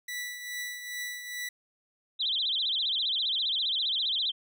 sawtooth tone with tremolo, 1965 Hz, B6, 9 cents flat, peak -29 dBFS, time 0.08-1.49 s, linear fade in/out 5 ms, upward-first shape triangle, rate 2.4 Hz, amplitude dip 60%
sine tone with vibrato, 3520 Hz, A7, in tune, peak -26 dBFS, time 2.19-4.32 s, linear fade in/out 20 ms, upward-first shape sine, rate 15 Hz, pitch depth 230 cents each way
effects none

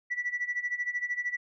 sine tone with tremolo, 1958 Hz, B6, 15 cents flat, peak -25 dBFS, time 0.1-1.37 s, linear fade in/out 20 ms, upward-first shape sine, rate 13 Hz, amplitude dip 85%, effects tanh soft clip ceiling -23 dBFS

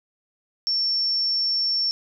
sine tone, 5440 Hz, F8, 46 cents flat, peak -20 dBFS, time 0.67-1.91 s, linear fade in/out 0 ms, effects none

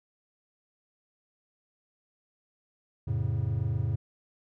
triangle chord, F augmented, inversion none, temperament just, 87.31 / 109.13 / 136.42 Hz, F2 / A2 / C#3, 0 / -14 / -27 cents, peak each -31 / -27 / -30 dBFS, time 3.07-3.96 s, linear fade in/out 10 ms, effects none

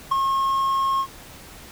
triangle tone with ADSR envelope, 1081 Hz, C#6, 44 cents flat, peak -12 dBFS, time 0.11-1.07 s, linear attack 11 ms, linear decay 6 ms, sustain -5 dB, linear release 68 ms, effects pink hiss -43 dBFS RMS until 1.71 s

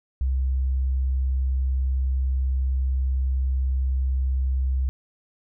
sine tone, 65.41 Hz, C2, in tune, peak -20 dBFS, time 0.21-4.89 s, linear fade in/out 0 ms, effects none

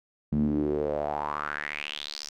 sawtooth tone with band-pass filter sweep, 74 Hz, D2, 14 cents sharp, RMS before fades -30 dBFS, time 0.32-2.29 s, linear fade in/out 5 ms, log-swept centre 190 to 5700 Hz, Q 5.3, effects none

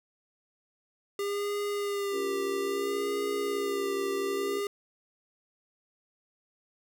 square tone with vibrato, 401.4 Hz, G4, 41 cents sharp, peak -30 dBFS, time 1.19-4.67 s, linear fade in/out 2 ms, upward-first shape sine, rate 0.6 Hz, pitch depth 35 cents each way
sine chord, Bb minor, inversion first, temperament just, 279.7 / 349.6 / 466.2 Hz, Db4 / F4 / Bb4, +16 / +2 / 0 cents, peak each -39 dBFS, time 2.11-4.62 s, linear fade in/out 50 ms
effects none

